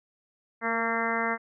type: harmonic tone with a mistuned harmonic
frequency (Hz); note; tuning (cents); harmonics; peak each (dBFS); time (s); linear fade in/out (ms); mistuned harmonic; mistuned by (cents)
228.4; A#3; -35; 1 / 2 / 3 / 4 / 5 / 6 / 7 / 8 / 9; -34 / -34 / -34 / -34 / -34 / -34 / -34 / -34 / -34; 0.61-1.38; 50; 2; +19
effects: none

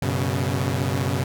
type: chord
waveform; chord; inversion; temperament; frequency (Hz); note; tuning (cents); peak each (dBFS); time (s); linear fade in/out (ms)
sawtooth; F# suspended fourth; none; equal with one note detuned; 94.66 / 123.47 / 138.59; F#2 / B2 / C#3; +40 / 0 / 0; -22; 0.02-1.24; 5
effects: none

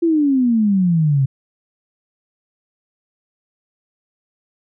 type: exponential sweep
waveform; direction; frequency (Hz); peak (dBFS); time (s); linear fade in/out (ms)
sine; down; 344.2 to 130.81; -12; 0.02-1.26; 10
effects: none

